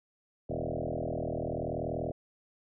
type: tone with frequency modulation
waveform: sine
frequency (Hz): 371.4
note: F#4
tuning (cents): +7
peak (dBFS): -31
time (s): 0.49-2.12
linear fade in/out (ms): 10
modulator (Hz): 40.6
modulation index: 7.5
effects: none